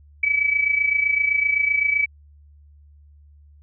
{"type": "tone with amplitude modulation", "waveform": "sine", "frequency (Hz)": 2290, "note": "D7", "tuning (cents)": -44, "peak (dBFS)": -14, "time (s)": [0.23, 2.06], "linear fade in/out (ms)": 5, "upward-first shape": "sine", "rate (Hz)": 27.8, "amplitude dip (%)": 70, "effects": ["added 73 Hz sine -47 dBFS peak until 3.62 s"]}